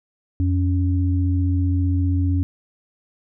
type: tone pair together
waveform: sine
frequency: 87.8 / 278.7 Hz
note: F2 / C#4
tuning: +10 / +9 cents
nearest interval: octave + minor sixth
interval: 1999 cents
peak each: -17 / -24 dBFS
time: 0.4-2.43 s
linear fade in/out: 0 ms
effects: none